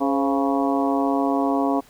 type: harmonic tone with a mistuned harmonic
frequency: 138.59 Hz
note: C#3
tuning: in tune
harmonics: 2 / 3 / 4 / 5 / 6 / 7 / 8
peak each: -21 / -28 / -29 / -25 / -31 / -29 / -31 dBFS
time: 0-1.81 s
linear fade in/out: 20 ms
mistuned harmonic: 4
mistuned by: -81 cents
effects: pink hiss -52 dBFS RMS until 1.89 s